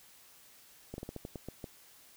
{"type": "slowing click train", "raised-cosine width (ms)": 2, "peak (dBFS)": -27, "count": 9, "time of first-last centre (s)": [0.94, 1.642], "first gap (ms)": 41, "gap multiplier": 1.21, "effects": ["white hiss -59 dBFS RMS until 2.16 s"]}